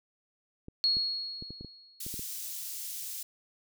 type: clicks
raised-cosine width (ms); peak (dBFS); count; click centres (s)
3; -30; 9; 0.684 / 0.969 / 1.424 / 1.506 / 1.61 / 1.647 / 2.065 / 2.141 / 2.194
type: tone with exponential decay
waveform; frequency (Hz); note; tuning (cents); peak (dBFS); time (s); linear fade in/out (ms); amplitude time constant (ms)
sine; 4318; C#8; -46; -22; 0.84-2.13; 0; 280
type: high-pass noise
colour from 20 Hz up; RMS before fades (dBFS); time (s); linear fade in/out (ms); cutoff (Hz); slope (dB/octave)
white; -39; 2-3.23; 5; 4600; 12
effects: none